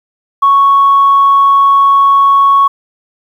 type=tone; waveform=sine; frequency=1108.7 Hz; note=C#6; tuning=in tune; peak=-3 dBFS; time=0.42-2.68 s; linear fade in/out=10 ms; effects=tanh soft clip ceiling 0 dBFS + 7-bit